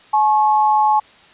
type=tone pair together; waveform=sine; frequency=852.4 / 1093 Hz; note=G#5 / C#6; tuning=+45 / -25 cents; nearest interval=major third; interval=430 cents; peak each=-12 / -19 dBFS; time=0.13-1 s; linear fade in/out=10 ms; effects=white hiss -47 dBFS RMS until 1.33 s + resampled to 8000 Hz